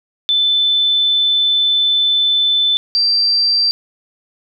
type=tone pair in turn; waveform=sine; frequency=3520 / 4699 Hz; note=A7 / D8; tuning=0 / 0 cents; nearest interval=perfect fourth; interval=500 cents; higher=second; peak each=-11 dBFS; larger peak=neither; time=0.29-2.77 / 2.95-3.71 s; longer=first; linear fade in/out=0 ms; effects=none